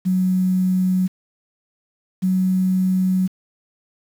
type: tone pair in turn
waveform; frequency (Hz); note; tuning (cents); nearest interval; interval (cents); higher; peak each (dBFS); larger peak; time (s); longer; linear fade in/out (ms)
sine; 185 / 186.18; F#3 / F#3; 0 / +11; unison; 11; second; -15; neither; 0.05-1.08 / 2.22-3.28; second; 20
effects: 7-bit